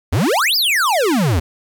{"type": "exponential two-way sweep", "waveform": "square", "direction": "up then down", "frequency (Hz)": [73.42, 5274, 73.42], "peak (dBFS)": -14, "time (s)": [0.12, 1.4], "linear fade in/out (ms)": 10, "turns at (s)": 0.56, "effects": ["8-bit"]}